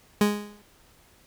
30% pulse tone with exponential decay, 207.1 Hz, G#3, 5 cents flat, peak -13 dBFS, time 0.21-0.62 s, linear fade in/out 2 ms, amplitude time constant 89 ms, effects pink hiss -58 dBFS RMS until 1.26 s

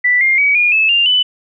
sine tone with pitch steps, 1975.5 / 2117 / 2269 / 2432 / 2607 / 2794 / 2994 Hz, B6 / C7 / C#7 / D#7 / E7 / F7 / F#7, 0 / +20 / +40 / -40 / -20 / 0 / +20 cents, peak -9 dBFS, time 0.04-1.23 s, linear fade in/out 10 ms, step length 170 ms, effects none

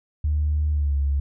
sine tone with pitch glide, 75.1 to 70.07 Hz, D2 to C#2, +39 to +19 cents, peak -18 dBFS, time 0.24-1.2 s, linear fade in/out 5 ms, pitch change -120 cents, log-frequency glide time 0.71-0.96 s, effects tanh soft clip ceiling -14 dBFS

